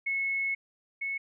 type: tone pair in turn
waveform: sine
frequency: 2190 / 2199 Hz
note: C#7 / C#7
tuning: -22 / -14 cents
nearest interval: unison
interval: 8 cents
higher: second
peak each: -27 / -30 dBFS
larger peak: first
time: 0.06-0.55 / 1.01-1.18 s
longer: first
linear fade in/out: 10 ms
effects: none